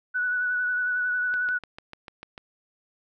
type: tone with vibrato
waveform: sine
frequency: 1480 Hz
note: F#6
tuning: in tune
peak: -23 dBFS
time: 0.14-1.59 s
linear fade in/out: 20 ms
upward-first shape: sine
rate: 11 Hz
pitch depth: 22 cents each way
type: click train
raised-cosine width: 0.3 ms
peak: -24 dBFS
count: 8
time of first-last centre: 1.34-2.379 s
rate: 6.74 Hz
effects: none